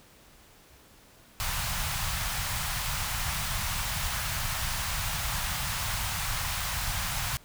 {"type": "band-stop noise", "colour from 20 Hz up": "pink", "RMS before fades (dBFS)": -31, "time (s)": [1.4, 7.37], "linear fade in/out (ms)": 0, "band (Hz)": [150, 790], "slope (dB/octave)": 24, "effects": ["pink hiss -56 dBFS RMS until 7.44 s"]}